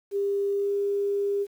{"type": "tone with pitch glide", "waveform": "sine", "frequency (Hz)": [400.1, 402.4], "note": ["G4", "G4"], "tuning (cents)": [35, 45], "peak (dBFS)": -23, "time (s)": [0.11, 1.47], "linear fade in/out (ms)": 50, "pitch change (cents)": 10, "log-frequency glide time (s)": [0.47, 0.73], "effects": ["9-bit"]}